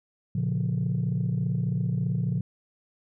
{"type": "chord", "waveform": "sine", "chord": "Bb minor", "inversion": "none", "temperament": "just", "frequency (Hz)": [116.54, 139.85, 174.81], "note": ["Bb2", "Db3", "F3"], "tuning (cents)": [0, 16, 2], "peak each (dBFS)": -27, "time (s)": [0.35, 2.41], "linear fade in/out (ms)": 5, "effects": ["tanh soft clip ceiling -19 dBFS"]}